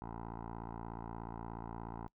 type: tone with low-pass filter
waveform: 10% pulse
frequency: 56.8 Hz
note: A#1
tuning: 44 cents flat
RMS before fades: -45 dBFS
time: 0.02-2.08 s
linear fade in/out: 0 ms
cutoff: 1000 Hz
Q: 4.1
effects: noise-tail reverb RT60 0.1 s tail -23 dB re dry